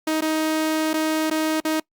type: tone with dropouts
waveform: sawtooth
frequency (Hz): 314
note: D#4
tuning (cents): +16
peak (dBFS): -16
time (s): 0.07-1.8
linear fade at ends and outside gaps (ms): 5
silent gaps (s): 0.209-0.22 / 0.933-0.939 / 1.301-1.31 / 1.603-1.649
effects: noise-tail reverb RT60 0.1 s tail -24 dB re dry + Opus 48 kbps